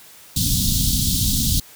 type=band-stop noise; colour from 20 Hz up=pink; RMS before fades=-19 dBFS; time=0.36-1.6 s; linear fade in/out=5 ms; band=260 to 3400 Hz; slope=48 dB/octave; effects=white hiss -45 dBFS RMS until 1.75 s